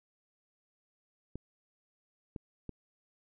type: clicks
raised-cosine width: 3 ms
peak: -27 dBFS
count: 3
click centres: 1.356 / 2.362 / 2.693 s
effects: none